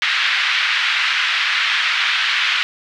pink band-pass noise, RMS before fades -18 dBFS, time 0.02-2.63 s, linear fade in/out 0 ms, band 1500 to 3700 Hz, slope 24 dB/octave, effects none

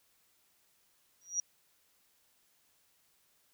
sine tone with exponential growth, 5760 Hz, F#8, 47 cents flat, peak -26 dBFS, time 1.21-1.4 s, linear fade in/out 2 ms, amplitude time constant 40 ms, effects white hiss -71 dBFS RMS until 3.53 s

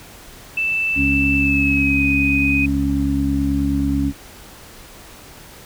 sine tone with pitch glide, 2648 to 2499 Hz, E7 to D#7, +7 to +7 cents, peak -17 dBFS, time 0.57-2.66 s, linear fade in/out 5 ms, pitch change -100 cents, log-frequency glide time 1.37-2.05 s
harmonic tone, 69.3 Hz, C#2, in tune, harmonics 1 / 2 / 3 / 4, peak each -22 / -26 / -26 / -18 dBFS, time 0.95-4.13 s, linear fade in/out 50 ms
effects pink hiss -41 dBFS RMS until 5.65 s

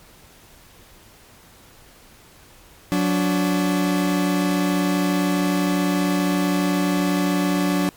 40% pulse tone pair together, 182.6 / 289.9 Hz, F#3 / D4, -23 / -22 cents, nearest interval minor sixth, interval 801 cents, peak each -20 dBFS, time 2.92-7.89 s, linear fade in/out 0 ms, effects pink hiss -49 dBFS RMS until 7.96 s + MP3 96 kbps

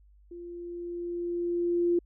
sine tone with level ramp, 346.8 Hz, F4, 12 cents flat, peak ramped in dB -40 to -21 dBFS, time 0.31-1.99 s, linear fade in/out 5 ms, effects added 50 Hz sine -55 dBFS peak until 2.05 s

